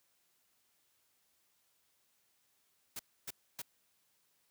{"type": "noise bursts", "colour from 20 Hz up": "white", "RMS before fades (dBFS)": -42, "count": 3, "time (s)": [2.96, 3.619], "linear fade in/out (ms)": 5, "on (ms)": 33, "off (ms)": 280, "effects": ["white hiss -75 dBFS RMS until 4.5 s", "high-pass 60 Hz 12 dB/octave"]}